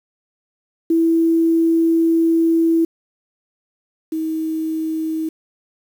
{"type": "tone pair in turn", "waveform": "sine", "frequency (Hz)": [329.6, 318.1], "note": ["E4", "D#4"], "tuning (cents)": [0, 38], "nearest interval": "minor second", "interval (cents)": 62, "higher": "first", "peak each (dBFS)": [-12, -19], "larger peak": "first", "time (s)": [[0.9, 2.85], [4.12, 5.29]], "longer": "first", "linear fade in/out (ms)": 5, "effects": ["7-bit"]}